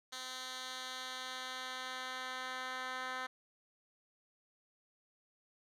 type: tone with band-pass filter sweep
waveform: 10% pulse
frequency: 256.9 Hz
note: C4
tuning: 32 cents flat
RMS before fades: -43 dBFS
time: 0.12-3.27 s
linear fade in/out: 10 ms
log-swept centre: 4400 to 1900 Hz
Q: 1.1
effects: none